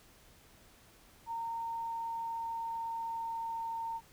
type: tone with pitch glide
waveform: sine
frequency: 919 to 912.7 Hz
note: A#5 to A#5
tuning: -25 to -37 cents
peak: -35 dBFS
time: 1.26-4.01 s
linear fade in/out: 50 ms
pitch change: -12 cents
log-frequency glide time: 1.42-3.83 s
effects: pink hiss -61 dBFS RMS until 4.12 s